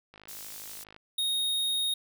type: click train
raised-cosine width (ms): 0.3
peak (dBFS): -33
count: 44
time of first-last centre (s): 0.14-0.964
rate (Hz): 52.2
type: high-pass noise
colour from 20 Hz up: white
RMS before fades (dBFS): -43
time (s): 0.28-0.84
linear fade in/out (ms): 5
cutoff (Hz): 3800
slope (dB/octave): 12
type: tone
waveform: square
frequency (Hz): 3729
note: A#7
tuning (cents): 0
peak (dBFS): -27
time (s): 1.18-1.94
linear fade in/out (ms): 5
effects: none